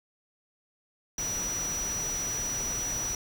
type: tone in noise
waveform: sine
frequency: 5860 Hz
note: F#8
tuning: 18 cents flat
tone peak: -30 dBFS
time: 1.18-3.15 s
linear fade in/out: 2 ms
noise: pink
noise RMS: -38 dBFS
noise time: 1.18-3.15 s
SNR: +5 dB
effects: none

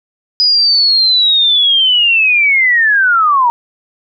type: linear sweep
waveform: sine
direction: down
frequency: 4978 to 925 Hz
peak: -7 dBFS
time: 0.4-3.5 s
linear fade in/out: 0 ms
effects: none

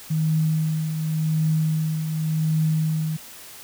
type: tone with tremolo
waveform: sine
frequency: 157.5 Hz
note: D#3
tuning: 21 cents sharp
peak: -17 dBFS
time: 0.1-3.17 s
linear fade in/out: 10 ms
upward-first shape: triangle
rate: 0.89 Hz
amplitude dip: 55%
effects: white hiss -42 dBFS RMS until 3.63 s

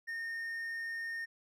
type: tone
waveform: triangle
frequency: 1833 Hz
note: A#6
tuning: 30 cents flat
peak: -35 dBFS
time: 0.07-1.26 s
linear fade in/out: 20 ms
effects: none

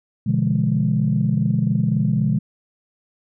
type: chord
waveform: sine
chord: B diminished seventh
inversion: none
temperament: equal with one note detuned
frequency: 123.47 / 146.83 / 170.92 / 207.7 Hz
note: B2 / D3 / F3 / Ab3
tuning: 0 / 0 / -37 / 0 cents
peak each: -21 / -21 / -22 / -21 dBFS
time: 0.26-2.39 s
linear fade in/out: 10 ms
effects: tanh soft clip ceiling -7 dBFS

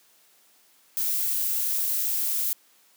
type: noise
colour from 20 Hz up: violet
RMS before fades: -26 dBFS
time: 0.97-2.53 s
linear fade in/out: 0 ms
effects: white hiss -60 dBFS RMS until 2.96 s + high-pass 200 Hz 12 dB/octave

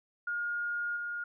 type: tone with level steps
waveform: sine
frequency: 1424 Hz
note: F6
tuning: 33 cents sharp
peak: -31 / -34 dBFS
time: 0.27-1.24 s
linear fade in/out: 5 ms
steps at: 0.96 s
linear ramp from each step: 10 ms
effects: none

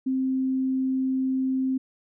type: tone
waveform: sine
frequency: 262.2 Hz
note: C4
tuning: 4 cents sharp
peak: -22 dBFS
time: 0.06-1.78 s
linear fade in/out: 10 ms
effects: none

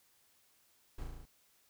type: noise with echo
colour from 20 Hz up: brown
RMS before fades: -43 dBFS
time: 0.98-1.04 s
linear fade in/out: 5 ms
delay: 36 ms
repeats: 6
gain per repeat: -2 dB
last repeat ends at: 1.256 s
effects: white hiss -70 dBFS RMS until 1.69 s

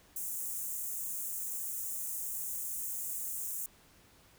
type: high-pass noise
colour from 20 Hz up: white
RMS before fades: -38 dBFS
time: 0.16-3.66 s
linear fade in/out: 2 ms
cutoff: 6700 Hz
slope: 48 dB/octave
effects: pink hiss -62 dBFS RMS until 4.38 s

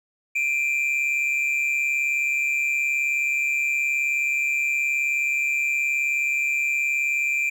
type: tone pair together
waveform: triangle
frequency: 2367 / 2506 Hz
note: D7 / D#7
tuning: +13 / +12 cents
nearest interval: minor second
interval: 99 cents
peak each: -20 / -26 dBFS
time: 0.35-7.5 s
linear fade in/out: 10 ms
effects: none

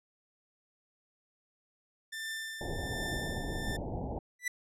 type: tone with tremolo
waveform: sawtooth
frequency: 1782 Hz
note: A6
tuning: 22 cents sharp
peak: -32 dBFS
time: 2.12-3.77 s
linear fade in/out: 10 ms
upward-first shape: triangle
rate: 1.3 Hz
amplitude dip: 65%
type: low-pass noise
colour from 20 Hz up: pink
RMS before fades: -37 dBFS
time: 2.61-4.19 s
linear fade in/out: 2 ms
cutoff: 890 Hz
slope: 96 dB/octave
type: tone with exponential growth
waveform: 45% pulse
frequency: 1975.5 Hz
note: B6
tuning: in tune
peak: -27 dBFS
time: 4.39-4.48 s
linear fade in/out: 5 ms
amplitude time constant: 18 ms
effects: low-pass 12000 Hz 12 dB/octave

